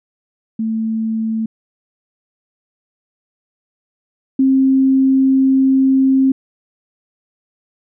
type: tone pair in turn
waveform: sine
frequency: 222.2 / 266.2 Hz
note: A3 / C4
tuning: +17 / +30 cents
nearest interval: minor third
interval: 313 cents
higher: second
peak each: -16 / -9 dBFS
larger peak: second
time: 0.59-1.46 / 4.39-6.32 s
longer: second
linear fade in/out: 5 ms
effects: none